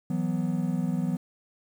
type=chord; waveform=triangle; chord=E suspended second; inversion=none; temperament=equal; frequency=164.81 / 185 / 246.9 Hz; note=E3 / F#3 / B3; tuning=0 / 0 / 0 cents; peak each=-27 / -27 / -29 dBFS; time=0.1-1.17 s; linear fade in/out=5 ms; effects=9-bit